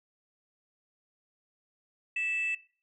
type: tone pair together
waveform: sine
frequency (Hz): 1955.9 / 2637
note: B6 / E7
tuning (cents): -17 / 0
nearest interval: perfect fourth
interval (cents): 517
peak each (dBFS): -38 / -28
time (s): 2.16-2.55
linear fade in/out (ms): 5
effects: noise-tail reverb RT60 0.4 s tail -19 dB re dry + tanh soft clip ceiling -24 dBFS